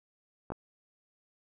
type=clicks; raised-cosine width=1 ms; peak=-23 dBFS; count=2; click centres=0.503 / 0.52 s; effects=none